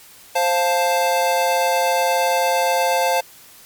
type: chord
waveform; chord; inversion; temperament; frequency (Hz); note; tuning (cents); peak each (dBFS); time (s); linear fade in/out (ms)
square; F major; second; equal with one note detuned; 526.3 / 698.5 / 880; C5 / F5 / A5; +10 / 0 / 0; -21; 0.35-3.21; 10
effects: white hiss -45 dBFS RMS until 3.65 s + MP3 96 kbps